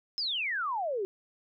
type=exponential sweep; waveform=sine; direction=down; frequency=5274 to 370 Hz; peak=-29 dBFS; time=0.18-1.05 s; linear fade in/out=0 ms; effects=none